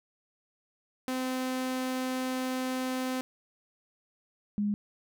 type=tone pair in turn; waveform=sawtooth / sine; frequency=257.4 / 206.2 Hz; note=C4 / G#3; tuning=-28 / -12 cents; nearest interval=major third; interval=384 cents; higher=first; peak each=-26 dBFS; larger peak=neither; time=1.08-3.21 / 4.58-4.74 s; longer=first; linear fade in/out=0 ms; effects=none